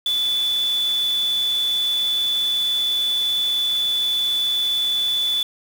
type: tone in noise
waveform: sine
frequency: 3473 Hz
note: A7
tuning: 23 cents flat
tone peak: -18 dBFS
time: 0.06-5.43 s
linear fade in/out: 2 ms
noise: white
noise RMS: -36 dBFS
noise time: 0.06-5.43 s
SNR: +15 dB
effects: none